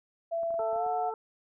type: tone with pitch glide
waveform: sine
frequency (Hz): 669 to 725.3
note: E5 to F#5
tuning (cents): +25 to -35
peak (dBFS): -28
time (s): 0.31-1.11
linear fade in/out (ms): 20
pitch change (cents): +140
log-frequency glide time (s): 0.72-0.86
type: clicks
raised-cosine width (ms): 1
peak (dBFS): -36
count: 7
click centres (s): 0.433 / 0.506 / 0.542 / 0.6 / 0.73 / 0.761 / 0.864
type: harmonic tone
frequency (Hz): 442.3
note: A4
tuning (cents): +9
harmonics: 1 / 2 / 3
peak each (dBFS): -36 / -37 / -42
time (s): 0.59-1.14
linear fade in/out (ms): 2
effects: none